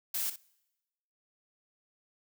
blue noise with echo, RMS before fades -33 dBFS, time 0.14-0.3 s, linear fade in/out 5 ms, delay 61 ms, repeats 1, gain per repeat -11 dB, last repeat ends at 0.361 s, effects noise-tail reverb RT60 1.0 s tail -25 dB re dry

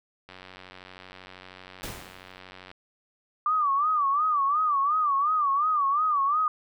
click train, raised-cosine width 0.3 ms, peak -28 dBFS, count 226, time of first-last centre 0.29-2.715 s, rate 92.8 Hz
pink noise with exponential decay, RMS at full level -33 dBFS, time 1.83-2.39 s, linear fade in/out 2 ms, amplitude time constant 120 ms
sine tone with vibrato, 1176 Hz, D6, 2 cents sharp, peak -21 dBFS, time 3.46-6.48 s, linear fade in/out 2 ms, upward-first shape sine, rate 2.8 Hz, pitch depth 130 cents each way
effects none

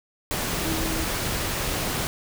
sine tone in noise, 321.9 Hz, E4, 41 cents flat, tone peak -30 dBFS, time 0.65-1.04 s, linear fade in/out 0 ms, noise pink, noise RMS -27 dBFS, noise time 0.31-2.07 s, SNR -6 dB, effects none

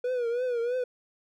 triangle tone with vibrato, 485.6 Hz, B4, 29 cents flat, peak -24 dBFS, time 0.04-0.84 s, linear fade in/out 5 ms, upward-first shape triangle, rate 3.1 Hz, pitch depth 100 cents each way, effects none

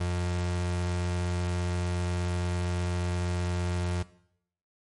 35% pulse tone, 88.5 Hz, F2, 23 cents sharp, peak -25 dBFS, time 0-4.03 s, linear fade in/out 10 ms, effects noise-tail reverb RT60 0.7 s tail -18 dB re dry + MP3 48 kbps

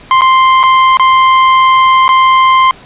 40% pulse tone with dropouts, 1046.5 Hz, C6, in tune, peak -3 dBFS, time 0.11-2.71 s, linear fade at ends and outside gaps 1 ms, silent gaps 0.21-0.218 / 0.631-0.636 / 0.971-0.996 / 2.08-2.09 s, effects pink hiss -36 dBFS RMS until 2.85 s + resampled to 8000 Hz

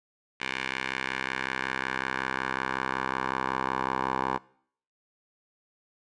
10% pulse tone with band-pass filter sweep, 65.41 Hz, C2, in tune, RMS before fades -31 dBFS, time 0.4-4.38 s, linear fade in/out 10 ms, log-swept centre 2300 to 950 Hz, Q 1.9, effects noise-tail reverb RT60 0.6 s tail -22 dB re dry + resampled to 22050 Hz

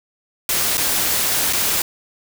white noise with dropouts, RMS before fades -19 dBFS, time 0.49-1.82 s, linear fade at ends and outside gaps 2 ms, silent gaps 0.772-0.778 / 1.527-1.532 s, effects none

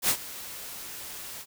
white noise with ADSR envelope, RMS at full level -22 dBFS, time 0.02-1.46 s, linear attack 69 ms, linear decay 74 ms, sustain -18 dB, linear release 54 ms, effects none

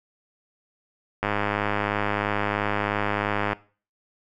click train, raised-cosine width 0.5 ms, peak -9 dBFS, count 238, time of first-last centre 1.23-3.531 s, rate 103 Hz, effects noise-tail reverb RT60 0.4 s tail -20 dB re dry

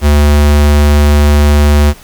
square tone, 73.42 Hz, D2, in tune, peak -5 dBFS, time 0.01-1.94 s, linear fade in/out 50 ms, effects pink hiss -37 dBFS RMS until 2.03 s

